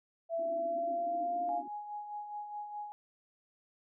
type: tone with pitch glide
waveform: sine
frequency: 666 to 702.3 Hz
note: E5 to F5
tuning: +18 to +10 cents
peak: -31 dBFS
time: 0.29-1.63 s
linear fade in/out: 50 ms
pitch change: +92 cents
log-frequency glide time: 0.43-1.43 s
type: band-pass noise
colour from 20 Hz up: pink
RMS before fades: -48 dBFS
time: 0.38-1.68 s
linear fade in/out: 2 ms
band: 260 to 350 Hz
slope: 96 dB/octave
type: tone with tremolo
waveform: sine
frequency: 833 Hz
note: G#5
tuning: 5 cents sharp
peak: -37 dBFS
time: 1.49-2.92 s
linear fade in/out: 0 ms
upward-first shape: sine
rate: 4.8 Hz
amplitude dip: 50%
effects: none